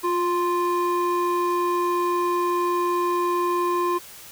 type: ring-modulated tone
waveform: triangle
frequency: 698.5 Hz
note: F5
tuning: in tune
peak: -15 dBFS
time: 0.03-3.99 s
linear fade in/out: 20 ms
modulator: 346 Hz
effects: white hiss -43 dBFS RMS until 4.31 s